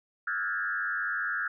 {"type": "tone with frequency modulation", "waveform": "sine", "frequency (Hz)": 1531, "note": "G6", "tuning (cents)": -41, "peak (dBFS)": -28, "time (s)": [0.27, 1.48], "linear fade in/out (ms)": 5, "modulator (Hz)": 95.1, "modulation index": 2, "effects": []}